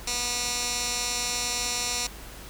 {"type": "tone with band-pass filter", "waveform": "15% pulse", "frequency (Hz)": 243.4, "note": "B3", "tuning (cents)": -25, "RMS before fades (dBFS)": -29, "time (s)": [0.07, 2.07], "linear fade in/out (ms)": 5, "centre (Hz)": 6200, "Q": 1.6, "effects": ["added 50 Hz sine -44 dBFS peak until 2.49 s", "pink hiss -44 dBFS RMS until 2.49 s"]}